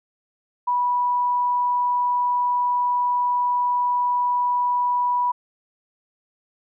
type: tone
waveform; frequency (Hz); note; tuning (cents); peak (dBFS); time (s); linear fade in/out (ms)
sine; 980; B5; -14; -18; 0.67-5.32; 10
effects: none